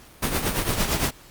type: noise with tremolo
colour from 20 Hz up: pink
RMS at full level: -21 dBFS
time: 0.22-1.11 s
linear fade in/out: 10 ms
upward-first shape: triangle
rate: 8.8 Hz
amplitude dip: 70%
effects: pink hiss -49 dBFS RMS until 1.3 s + Opus 48 kbps